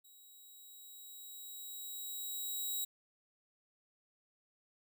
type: tone with level ramp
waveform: 5% pulse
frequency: 3852 Hz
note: B7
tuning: 44 cents flat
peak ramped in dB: -51 to -27 dBFS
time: 0.04-2.85 s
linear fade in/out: 10 ms
effects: none